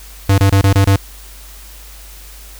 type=tone bursts; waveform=square; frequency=98 Hz; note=G2; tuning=in tune; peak=-8 dBFS; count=6; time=0.29-0.962 s; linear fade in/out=5 ms; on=92 ms; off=24 ms; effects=added 50 Hz sine -35 dBFS peak until 2.59 s + white hiss -39 dBFS RMS until 2.59 s